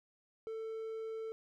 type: tone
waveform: triangle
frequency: 444.8 Hz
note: A4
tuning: 19 cents sharp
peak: -37 dBFS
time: 0.47-1.32 s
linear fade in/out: 0 ms
effects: none